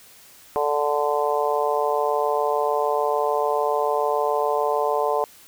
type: harmonic tone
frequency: 146.83 Hz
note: D3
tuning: in tune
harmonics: 3 / 4 / 5 / 6 / 7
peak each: -24 / -25 / -26 / -27 / -27 dBFS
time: 0.56-5.24 s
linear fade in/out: 0 ms
effects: white hiss -49 dBFS RMS until 5.47 s